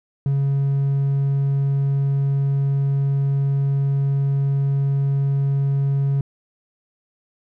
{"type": "tone", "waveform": "triangle", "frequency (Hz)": 138.6, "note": "C#3", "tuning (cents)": 0, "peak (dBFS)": -14, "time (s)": [0.26, 6.21], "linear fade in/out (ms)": 2, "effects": ["tanh soft clip ceiling -10 dBFS"]}